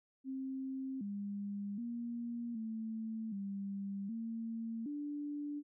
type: tone with pitch steps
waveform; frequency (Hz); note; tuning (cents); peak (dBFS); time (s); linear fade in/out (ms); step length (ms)
sine; 265.3 / 202 / 236.3 / 222 / 198.1 / 227.2 / 292; C4 / G#3 / A#3 / A3 / G3 / A#3 / D4; +24 / -48 / +24 / +16 / +18 / -44 / -10; -38; 0.24-5.63; 50; 770
effects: none